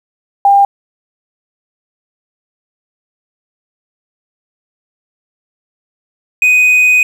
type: tone pair in turn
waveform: sine / triangle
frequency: 799 / 2496 Hz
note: G5 / D#7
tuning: +33 / +5 cents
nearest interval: octave + minor sixth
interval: 1972 cents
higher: second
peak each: -4 dBFS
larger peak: neither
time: 0.45-0.65 / 6.42-7.03 s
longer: second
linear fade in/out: 2 ms
effects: 7-bit